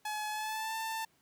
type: tone with pitch glide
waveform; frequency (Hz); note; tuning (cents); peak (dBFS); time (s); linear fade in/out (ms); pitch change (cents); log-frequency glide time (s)
sawtooth; 850 to 890.7; G#5 to A5; +40 to +21; -31; 0.05-1.05; 5; +81; 0.3-0.75
effects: pink hiss -70 dBFS RMS until 1.21 s + high-pass 100 Hz 12 dB/octave